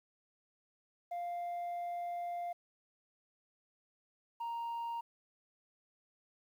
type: tone pair in turn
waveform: sine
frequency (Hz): 698.5 / 932.4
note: F5 / A#5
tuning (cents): 0 / 0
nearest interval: perfect fourth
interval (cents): 500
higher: second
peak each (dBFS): -34 / -34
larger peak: neither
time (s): 1.11-2.53 / 4.4-5.01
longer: first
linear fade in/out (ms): 10
effects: tanh soft clip ceiling -36 dBFS + 11-bit